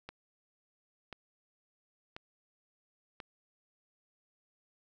click train, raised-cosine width 0.3 ms, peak -27 dBFS, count 4, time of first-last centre 0.09-3.202 s, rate 0.964 Hz, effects none

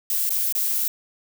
violet noise with dropouts, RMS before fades -23 dBFS, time 0.1-0.88 s, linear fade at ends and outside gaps 2 ms, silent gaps 0.294-0.304 / 0.525-0.55 s, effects none

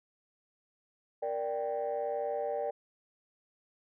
sine chord, G minor, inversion first, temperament equal, 466.2 / 587.3 / 784 Hz, Bb4 / D5 / G5, 0 / 0 / 0 cents, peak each -35 / -33 / -36 dBFS, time 1.22-2.71 s, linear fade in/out 10 ms, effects tanh soft clip ceiling -25 dBFS

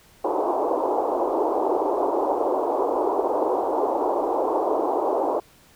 pink band-pass noise, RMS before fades -23 dBFS, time 0.24-5.4 s, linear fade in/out 5 ms, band 320 to 1000 Hz, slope 48 dB/octave, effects pink hiss -54 dBFS RMS until 5.75 s

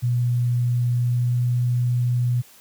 sine tone with pitch glide, 121.6 to 122.45 Hz, B2 to B2, -26 to -14 cents, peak -17 dBFS, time 0.02-2.42 s, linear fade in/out 20 ms, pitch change +12 cents, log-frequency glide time 1.05-1.45 s, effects white hiss -50 dBFS RMS until 2.6 s + high-pass 80 Hz 12 dB/octave

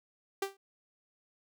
sawtooth tone with exponential decay, 392 Hz, G4, in tune, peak -24 dBFS, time 0.42-0.57 s, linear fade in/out 5 ms, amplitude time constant 31 ms, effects none

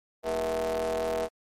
40% pulse ring-modulated tone, 83.9 Hz, E2, 31 cents sharp, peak -23 dBFS, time 0.23-1.29 s, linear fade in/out 50 ms, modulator 565 Hz, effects MP3 64 kbps

